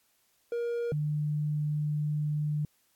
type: tone pair in turn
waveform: triangle / sine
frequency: 472.7 / 149.75 Hz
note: A#4 / D3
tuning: +24 / +34 cents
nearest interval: octave + minor sixth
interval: 1990 cents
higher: first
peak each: -27 dBFS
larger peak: neither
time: 0.52-0.92 / 0.92-2.65 s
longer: second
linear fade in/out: 2 ms
effects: white hiss -70 dBFS RMS until 2.95 s + AAC 64 kbps